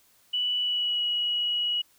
sine tone with pitch glide, 2960 to 2914 Hz, F#7 to F#7, 0 to -27 cents, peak -24 dBFS, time 0.33-1.82 s, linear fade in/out 10 ms, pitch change -27 cents, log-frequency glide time 0.59-1.03 s, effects white hiss -62 dBFS RMS until 1.98 s

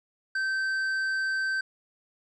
sine tone with tanh clipping, 1551 Hz, G6, 19 cents flat, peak -27 dBFS, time 0.35-1.61 s, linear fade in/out 5 ms, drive 7 dB, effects none

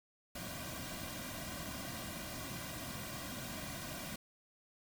pink noise with comb filter, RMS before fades -44 dBFS, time 0.35-4.16 s, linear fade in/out 5 ms, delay 2.3 ms, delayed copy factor -0.8, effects none

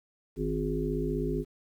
harmonic tone with a mistuned harmonic, 51.91 Hz, G#1, in tune, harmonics 1 / 3 / 5 / 7 / 8, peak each -34 / -34 / -34 / -34 / -34 dBFS, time 0.36-1.45 s, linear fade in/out 50 ms, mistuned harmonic 7, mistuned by -18 cents, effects 10-bit

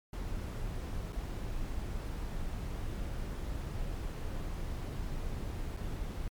brown noise with dropouts, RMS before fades -37 dBFS, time 0.13-6.28 s, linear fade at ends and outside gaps 2 ms, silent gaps 1.124-1.129 / 5.767-5.771 s, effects MP3 96 kbps

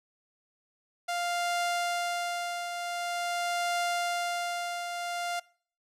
sawtooth tone with tremolo, 698.5 Hz, F5, in tune, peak -23 dBFS, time 1.08-5.4 s, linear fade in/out 10 ms, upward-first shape triangle, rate 0.46 Hz, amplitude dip 55%, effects noise-tail reverb RT60 0.5 s tail -23 dB re dry + low-pass 11000 Hz 12 dB/octave

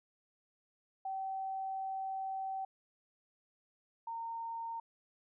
sine tone pair in turn, 769 / 917.5 Hz, G5 / A#5, -33 / -28 cents, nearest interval minor third, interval 305 cents, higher second, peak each -36 / -38 dBFS, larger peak first, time 1.05-2.65 / 4.07-4.8 s, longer first, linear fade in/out 5 ms, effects none

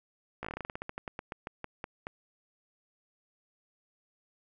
slowing click train, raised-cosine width 0.5 ms, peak -22 dBFS, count 21, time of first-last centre 0.43-2.069 s, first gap 16 ms, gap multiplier 1.15, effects none

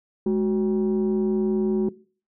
sine tone pair together, 210.5 / 371.9 Hz, G#3 / F#4, +24 / +9 cents, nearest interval minor seventh, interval 985 cents, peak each -20 / -20 dBFS, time 0.26-1.89 s, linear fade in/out 5 ms, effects noise-tail reverb RT60 0.4 s tail -20 dB re dry + tanh soft clip ceiling -16 dBFS

